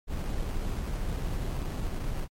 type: noise with sample-and-hold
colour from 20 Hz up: brown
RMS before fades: -31 dBFS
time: 0.07-2.28 s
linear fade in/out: 50 ms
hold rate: 3675 Hz
effects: MP3 64 kbps